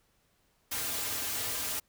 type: noise with comb filter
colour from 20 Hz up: white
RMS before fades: -34 dBFS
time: 0.71-1.8 s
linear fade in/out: 10 ms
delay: 5.4 ms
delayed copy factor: -0.95
effects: pink hiss -71 dBFS RMS until 1.88 s